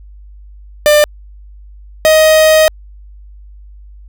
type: tone pair in turn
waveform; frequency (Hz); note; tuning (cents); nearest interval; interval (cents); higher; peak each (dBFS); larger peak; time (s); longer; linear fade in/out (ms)
45% pulse; 596 / 627.4; D5 / D#5; +25 / +14; minor second; 89; second; -5; neither; 0.86-1.04 / 2.05-2.68; second; 0
effects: added 50 Hz sine -33 dBFS peak until 4.08 s